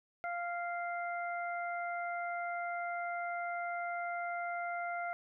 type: harmonic tone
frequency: 696 Hz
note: F5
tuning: 6 cents flat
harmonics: 1 / 2 / 3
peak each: -37 / -41 / -44 dBFS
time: 0.24-5.13 s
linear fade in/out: 0 ms
effects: none